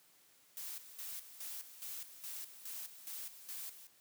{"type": "noise with tremolo", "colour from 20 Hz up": "blue", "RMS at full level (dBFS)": -45, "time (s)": [0.57, 3.87], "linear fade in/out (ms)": 0, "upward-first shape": "square", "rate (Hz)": 2.4, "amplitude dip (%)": 70, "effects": ["white hiss -67 dBFS RMS until 4 s", "high-pass 100 Hz 12 dB/octave"]}